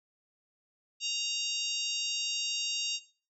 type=harmonic tone; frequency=932.3 Hz; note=A#5; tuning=in tune; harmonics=3 / 4 / 5 / 6 / 7 / 8; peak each=-34 / -36 / -38 / -40 / -41 / -42 dBFS; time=1-3 s; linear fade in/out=50 ms; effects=noise-tail reverb RT60 0.4 s tail -17 dB re dry